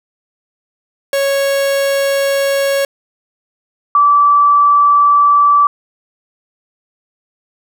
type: tone pair in turn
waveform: 45% pulse / sine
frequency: 553 / 1158.6 Hz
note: C#5 / D6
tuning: -4 / -24 cents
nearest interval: octave + minor second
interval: 1280 cents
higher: second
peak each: -12 / -6 dBFS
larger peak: second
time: 1.13-2.85 / 3.95-5.67 s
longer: neither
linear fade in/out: 2 ms
effects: none